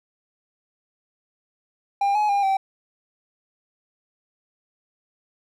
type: tone with pitch steps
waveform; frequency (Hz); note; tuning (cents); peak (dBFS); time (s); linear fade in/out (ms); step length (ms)
triangle; 800 / 843 / 804 / 775; G5 / G#5 / G5 / G5; +35 / +26 / +44 / -20; -16; 2.01-2.57; 5; 140
effects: none